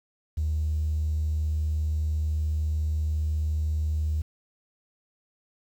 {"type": "tone", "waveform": "triangle", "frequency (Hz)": 77.1, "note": "D#2", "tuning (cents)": -15, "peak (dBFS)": -20, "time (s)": [0.37, 4.22], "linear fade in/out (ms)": 10, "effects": ["tanh soft clip ceiling -21 dBFS", "9-bit"]}